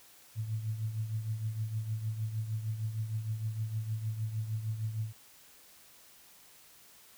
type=tone with tremolo; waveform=sine; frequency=109.8 Hz; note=A2; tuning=3 cents flat; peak=-29 dBFS; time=0.35-5.13 s; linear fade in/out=50 ms; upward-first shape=triangle; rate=6.5 Hz; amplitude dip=70%; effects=white hiss -58 dBFS RMS until 7.17 s